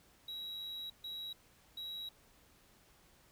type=tone bursts at uneven times; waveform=triangle; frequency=3866 Hz; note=B7; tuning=38 cents flat; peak=-40 dBFS; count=3; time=0.28-0.9 / 1.04-1.33 / 1.77-2.09 s; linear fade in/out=5 ms; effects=pink hiss -66 dBFS RMS until 3.31 s